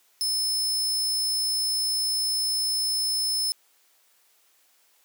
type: tone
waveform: sawtooth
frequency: 5240 Hz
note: E8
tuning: 11 cents flat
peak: -21 dBFS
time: 0.21-3.52 s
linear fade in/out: 0 ms
effects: white hiss -63 dBFS RMS until 5.04 s + high-pass 400 Hz 12 dB/octave